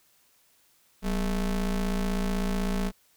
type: ring-modulated tone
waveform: square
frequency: 110 Hz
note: A2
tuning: in tune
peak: -23 dBFS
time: 1.02-2.92 s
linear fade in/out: 50 ms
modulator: 82 Hz
effects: white hiss -64 dBFS RMS until 3.16 s